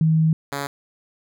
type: tone pair in turn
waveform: sine / 5% pulse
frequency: 159.3 / 140.97 Hz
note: D#3 / C#3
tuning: +41 / +29 cents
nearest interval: major second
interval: 212 cents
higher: first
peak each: -14 / -14 dBFS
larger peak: neither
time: 0.01-0.33 / 0.52-0.67 s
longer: first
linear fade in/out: 2 ms
effects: none